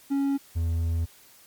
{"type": "tone pair in turn", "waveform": "triangle", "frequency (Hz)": [277.2, 82.99], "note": ["C#4", "E2"], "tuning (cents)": [0, 12], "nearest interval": "octave + major sixth", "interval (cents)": 2088, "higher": "first", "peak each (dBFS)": [-20, -21], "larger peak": "first", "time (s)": [[0.1, 0.38], [0.55, 1.06]], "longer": "second", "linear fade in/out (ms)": 20, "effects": ["white hiss -54 dBFS RMS until 1.46 s", "MP3 96 kbps"]}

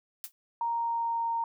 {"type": "noise with exponential decay", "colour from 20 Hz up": "blue", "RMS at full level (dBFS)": -34, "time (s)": [0.24, 0.32], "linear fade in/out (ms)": 0, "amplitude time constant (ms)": 17}
{"type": "tone with pitch glide", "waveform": "sine", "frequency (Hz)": [932.3, 923.7], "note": ["A#5", "A#5"], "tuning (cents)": [0, -16], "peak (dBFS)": -27, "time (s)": [0.61, 1.44], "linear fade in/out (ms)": 2, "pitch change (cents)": -16, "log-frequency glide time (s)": [0.71, 1.3]}
{"effects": []}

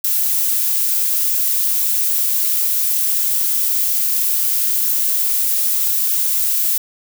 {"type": "noise", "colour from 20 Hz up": "violet", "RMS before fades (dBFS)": -17, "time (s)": [0.04, 6.78], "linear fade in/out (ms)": 5, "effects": []}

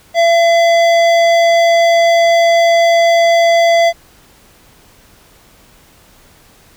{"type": "tone with hard clipping", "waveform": "sine", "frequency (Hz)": 676, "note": "E5", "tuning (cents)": 43, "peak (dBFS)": -9, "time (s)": [0.14, 3.93], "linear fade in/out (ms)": 50, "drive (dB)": 14, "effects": ["pink hiss -46 dBFS RMS until 6.76 s"]}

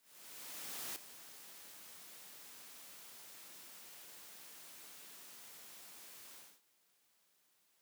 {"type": "noise with ADSR envelope", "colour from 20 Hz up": "white", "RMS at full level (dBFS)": -43, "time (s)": [0.01, 6.61], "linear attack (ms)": 950, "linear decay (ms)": 3, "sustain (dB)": -12, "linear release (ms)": 240, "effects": ["white hiss -75 dBFS RMS until 7.81 s", "high-pass 150 Hz 12 dB/octave"]}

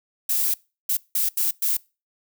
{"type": "noise bursts at uneven times", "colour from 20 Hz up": "violet", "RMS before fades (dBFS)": -22, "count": 5, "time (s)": [[0.29, 0.54], [0.89, 0.97], [1.15, 1.29], [1.37, 1.51], [1.62, 1.77]], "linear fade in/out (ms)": 5, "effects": ["noise-tail reverb RT60 0.3 s tail -24 dB re dry"]}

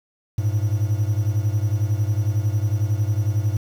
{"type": "beating tone pair", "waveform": "triangle", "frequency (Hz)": [101.6, 112.6], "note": ["G#2", "A2"], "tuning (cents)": [-38, 40], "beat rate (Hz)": 11, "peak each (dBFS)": [-18, -21], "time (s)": [0.38, 3.57], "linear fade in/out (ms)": 5, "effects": ["7-bit"]}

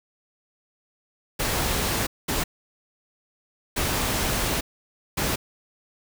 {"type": "noise bursts at uneven times", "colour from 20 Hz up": "pink", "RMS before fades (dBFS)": -25, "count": 4, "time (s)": [[1.39, 2.07], [2.28, 2.44], [3.76, 4.61], [5.17, 5.36]], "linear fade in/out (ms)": 10, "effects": []}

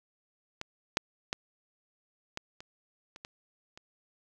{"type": "clicks", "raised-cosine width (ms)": 0.2, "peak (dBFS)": [-19, -8, -14, -18, -28, -29, -24, -30], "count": 8, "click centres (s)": [0.614, 0.971, 1.329, 2.374, 2.605, 3.161, 3.249, 3.775], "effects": []}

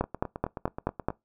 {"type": "two click trains", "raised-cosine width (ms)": 1, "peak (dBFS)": [-20, -11], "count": [11, 6], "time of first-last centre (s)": [[0.04, 1.104], [0.01, 1.085]], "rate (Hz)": [9.4, 4.65], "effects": ["noise-tail reverb RT60 0.2 s tail -23 dB re dry"]}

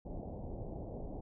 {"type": "low-pass noise", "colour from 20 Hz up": "pink", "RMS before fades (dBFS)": -43, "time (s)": [0.05, 1.21], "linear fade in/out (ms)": 10, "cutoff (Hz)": 770, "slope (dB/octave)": 48, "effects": []}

